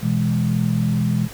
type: chord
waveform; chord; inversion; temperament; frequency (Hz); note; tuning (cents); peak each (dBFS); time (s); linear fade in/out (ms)
sine; E major; second; equal; 123.47 / 164.81 / 207.7; B2 / E3 / G#3; 0 / 0 / 0; -21; 0.01-1.29; 50
effects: pink hiss -38 dBFS RMS until 1.33 s